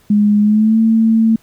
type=tone with pitch glide; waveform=sine; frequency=207.7 to 223.9 Hz; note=G#3 to A3; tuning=0 to +30 cents; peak=-8 dBFS; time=0.1-1.36 s; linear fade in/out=5 ms; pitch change=+130 cents; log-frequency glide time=0.41-0.79 s; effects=pink hiss -52 dBFS RMS until 1.42 s